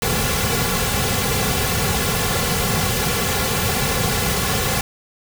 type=noise with comb filter; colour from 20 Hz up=pink; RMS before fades=-20 dBFS; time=0.02-4.81 s; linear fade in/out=2 ms; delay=3.2 ms; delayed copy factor=-0.8; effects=none